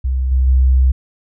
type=tone with level steps; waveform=sine; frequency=64.7 Hz; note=C2; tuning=19 cents flat; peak=-14 / -10 / -8 dBFS; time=0.04-0.92 s; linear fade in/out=10 ms; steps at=0.31 / 0.47 s; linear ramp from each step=10 ms; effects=none